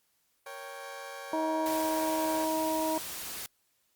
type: chord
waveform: 20% pulse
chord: G diminished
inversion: first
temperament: equal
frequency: 466.2 / 554.4 / 784 Hz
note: Bb4 / Db5 / G5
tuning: 0 / 0 / 0 cents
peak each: -44 / -38 / -40 dBFS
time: 0.46-2.45 s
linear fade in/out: 5 ms
type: harmonic tone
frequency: 317.1 Hz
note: D#4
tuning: 33 cents sharp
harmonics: 1 / 2 / 3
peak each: -32 / -32 / -32 dBFS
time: 1.33-2.98 s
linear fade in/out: 2 ms
type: noise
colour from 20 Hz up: white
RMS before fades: -39 dBFS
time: 1.66-3.46 s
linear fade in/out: 0 ms
effects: white hiss -73 dBFS RMS until 3.95 s + Opus 48 kbps